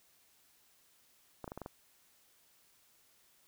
clicks, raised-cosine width 1 ms, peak -28 dBFS, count 6, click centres 1.443 / 1.478 / 1.519 / 1.576 / 1.617 / 1.661 s, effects white hiss -68 dBFS RMS until 3.47 s

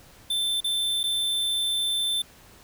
square tone with dropouts, 3546 Hz, A7, 13 cents sharp, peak -24 dBFS, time 0.3-2.22 s, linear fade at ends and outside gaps 5 ms, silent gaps 0.605-0.643 / 1.032-1.038 s, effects pink hiss -52 dBFS RMS until 2.63 s

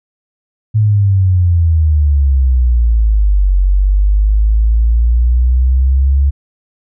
sine exponential two-way sweep, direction down then up, 109.6 to 46.25 to 70 Hz, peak -7 dBFS, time 0.74-6.31 s, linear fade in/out 20 ms, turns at 3.56 s, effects none

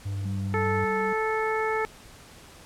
triangle tone with vibrato, 99.2 Hz, G2, 21 cents sharp, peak -26 dBFS, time 0.05-0.85 s, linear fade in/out 10 ms, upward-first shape sine, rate 4.8 Hz, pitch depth 11 cents each way
sine tone, 193.2 Hz, G3, 25 cents flat, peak -32 dBFS, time 0.25-1.13 s, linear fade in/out 5 ms
harmonic tone, 438.2 Hz, A4, 7 cents flat, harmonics 1 / 2 / 3 / 4 / 5, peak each -27 / -30 / -32 / -33 / -34 dBFS, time 0.54-1.85 s, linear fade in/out 0 ms
effects pink hiss -49 dBFS RMS until 2.65 s + low-pass 11000 Hz 12 dB/octave

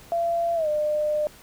sine tone with pitch glide, 680 to 602.3 Hz, F5 to D5, -46 to +44 cents, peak -21 dBFS, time 0.12-1.27 s, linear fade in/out 0 ms, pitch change -210 cents, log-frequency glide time 0.55-0.68 s, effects pink hiss -49 dBFS RMS until 1.42 s

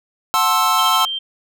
square chord, F# half-diminished seventh, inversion none, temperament equal with one note detuned, 740 / 880 / 1054.4 / 1318.5 Hz, F#5 / A5 / C6 / E6, 0 / 0 / +13 / 0 cents, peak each -24 / -22 / -19 / -18 dBFS, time 0.34-1.05 s, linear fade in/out 0 ms
sine tone, 3150 Hz, G7, 8 cents sharp, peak -21 dBFS, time 0.78-1.19 s, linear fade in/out 10 ms
effects none

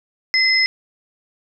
sine tone pair together, 2049 / 5163 Hz, C7 / E8, -37 / -37 cents, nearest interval octave + major third, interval 1600 cents, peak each -15 / -17 dBFS, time 0.34-0.66 s, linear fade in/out 0 ms, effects none

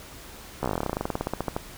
slowing click train, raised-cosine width 1 ms, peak -12 dBFS, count 25, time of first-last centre 0.63-1.565 s, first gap 14 ms, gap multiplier 1.08, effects pink hiss -44 dBFS RMS until 1.77 s

